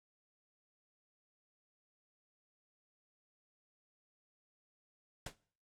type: noise with exponential decay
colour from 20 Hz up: pink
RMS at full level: -38 dBFS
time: 5.26-5.36 s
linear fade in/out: 5 ms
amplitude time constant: 20 ms
effects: noise-tail reverb RT60 0.5 s tail -21 dB re dry + low-pass 10000 Hz 12 dB/octave